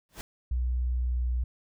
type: noise with exponential growth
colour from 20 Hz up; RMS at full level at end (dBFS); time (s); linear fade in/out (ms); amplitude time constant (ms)
pink; -35; 0.09-0.21; 0; 25
type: tone with pitch glide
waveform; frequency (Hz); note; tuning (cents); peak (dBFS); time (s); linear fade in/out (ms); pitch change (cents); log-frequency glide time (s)
sine; 61.74 to 61.21; B1 to B1; 0 to -15; -25; 0.51-1.44; 5; -15; 0.93-1.27
effects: none